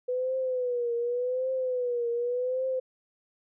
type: tone with vibrato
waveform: sine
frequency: 495.9 Hz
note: B4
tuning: 7 cents sharp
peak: -26 dBFS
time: 0.08-2.8 s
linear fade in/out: 10 ms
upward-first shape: triangle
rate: 0.87 Hz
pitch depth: 100 cents each way
effects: none